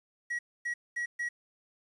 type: tone bursts at uneven times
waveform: triangle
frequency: 1915 Hz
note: A#6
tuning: 46 cents sharp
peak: -29 dBFS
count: 4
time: 0.3-0.39 / 0.65-0.74 / 0.96-1.06 / 1.19-1.29 s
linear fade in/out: 10 ms
effects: resampled to 24000 Hz + 10-bit